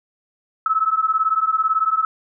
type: beating tone pair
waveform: sine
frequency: 1291 / 1309 Hz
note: E6 / E6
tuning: -37 / -13 cents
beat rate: 18 Hz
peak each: -19 dBFS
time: 0.66-2.05 s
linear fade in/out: 2 ms
effects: none